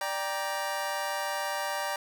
25% pulse chord, G minor, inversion second, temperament just, 588 / 784 / 940.8 Hz, D5 / G5 / Bb5, +2 / 0 / +16 cents, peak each -31 dBFS, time 0.01-1.96 s, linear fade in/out 2 ms, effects none

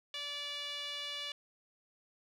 sawtooth tone with band-pass filter, 579 Hz, D5, 25 cents flat, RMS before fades -41 dBFS, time 0.14-1.32 s, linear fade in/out 2 ms, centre 3300 Hz, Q 4, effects none

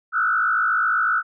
sine tone with frequency modulation, 1396.9 Hz, F6, in tune, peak -17 dBFS, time 0.12-1.23 s, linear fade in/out 50 ms, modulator 54 Hz, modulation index 2.1, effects none

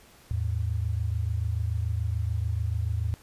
sine tone pair together, 80.4 / 107.32 Hz, E2 / A2, -43 / -43 cents, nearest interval perfect fourth, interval 500 cents, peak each -28 dBFS, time 0.31-3.14 s, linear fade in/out 0 ms, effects pink hiss -55 dBFS RMS until 3.22 s + resampled to 32000 Hz

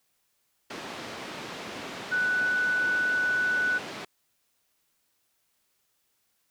pink band-pass noise, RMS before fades -39 dBFS, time 0.7-4.05 s, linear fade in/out 5 ms, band 220 to 4300 Hz, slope 12 dB/octave
sine tone, 1486 Hz, F#6, 7 cents sharp, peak -23 dBFS, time 2.11-3.79 s, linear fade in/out 20 ms
effects white hiss -73 dBFS RMS until 6.5 s

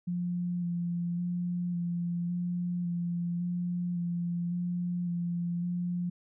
sine tone with vibrato, 174.61 Hz, F3, in tune, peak -29 dBFS, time 0.07-6.1 s, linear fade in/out 10 ms, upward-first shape square, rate 0.9 Hz, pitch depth 16 cents each way, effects none

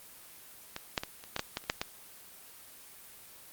clicks, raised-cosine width 0.2 ms, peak -19 / -10 / -17 / -29 / -14 / -13 / -15 / -30 / -10 / -14 dBFS, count 10, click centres 0.764 / 0.978 / 1.035 / 1.239 / 1.364 / 1.394 / 1.571 / 1.64 / 1.699 / 1.815 s, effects white hiss -52 dBFS RMS until 3.52 s + Opus 24 kbps

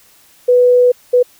sine tone bursts at uneven times, 493.9 Hz, B4, in tune, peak -6 dBFS, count 2, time 0.48-0.92 / 1.13-1.23 s, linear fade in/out 10 ms, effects white hiss -48 dBFS RMS until 1.39 s

